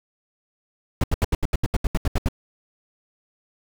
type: noise bursts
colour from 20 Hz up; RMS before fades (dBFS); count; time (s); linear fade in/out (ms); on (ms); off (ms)
brown; -19; 13; 1.01-2.286; 2; 28; 76
effects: none